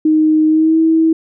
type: tone with pitch glide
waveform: sine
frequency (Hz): 311.1 to 322.8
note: D#4 to E4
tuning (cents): 0 to -36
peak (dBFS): -8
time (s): 0.05-1.13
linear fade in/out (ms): 5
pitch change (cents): +64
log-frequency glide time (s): 0.47-0.78
effects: none